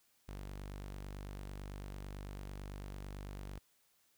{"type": "tone", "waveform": "sawtooth", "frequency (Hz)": 49, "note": "G1", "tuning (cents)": 0, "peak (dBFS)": -40, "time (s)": [0.28, 3.59], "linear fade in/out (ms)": 10, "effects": ["white hiss -73 dBFS RMS until 4.17 s"]}